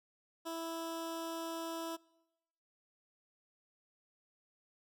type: tone with notch filter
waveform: 15% pulse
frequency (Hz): 329.6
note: E4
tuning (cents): 0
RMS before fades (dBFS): -41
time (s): 0.45-1.97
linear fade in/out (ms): 20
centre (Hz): 2000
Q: 1.8
effects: noise-tail reverb RT60 1.0 s tail -25 dB re dry